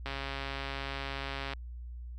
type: click train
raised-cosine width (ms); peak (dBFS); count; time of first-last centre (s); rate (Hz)
0.3; -21; 203; 0.06-1.534; 137
effects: added 60 Hz sine -40 dBFS peak until 2.18 s + Opus 48 kbps